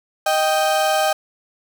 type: tone pair together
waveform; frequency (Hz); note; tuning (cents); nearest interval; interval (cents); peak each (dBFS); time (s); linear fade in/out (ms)
35% pulse; 622.9 / 784; D#5 / G5; +2 / 0; major third; 398; -17; 0.26-1.13; 5
effects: none